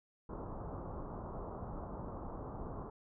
pink low-pass noise, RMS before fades -44 dBFS, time 0.29-2.9 s, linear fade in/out 5 ms, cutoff 1200 Hz, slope 48 dB/octave, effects none

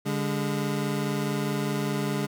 25% pulse tone pair together, 144.18 / 203.9 Hz, D3 / G#3, -32 / -32 cents, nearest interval tritone, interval 600 cents, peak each -25 dBFS, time 0.05-2.27 s, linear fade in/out 20 ms, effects none

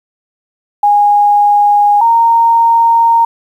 sine tone pair in turn, 823 / 923.8 Hz, G#5 / A#5, -16 / -16 cents, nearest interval major second, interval 200 cents, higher second, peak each -5 dBFS, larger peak neither, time 0.83-2.01 / 2.01-3.25 s, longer second, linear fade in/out 5 ms, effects 7-bit

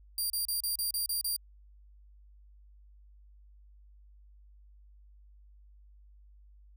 5% pulse tone bursts, 4746 Hz, D8, 17 cents sharp, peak -23 dBFS, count 8, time 0.18-1.364 s, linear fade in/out 2 ms, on 120 ms, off 32 ms, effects added 50 Hz sine -54 dBFS peak until 6.76 s

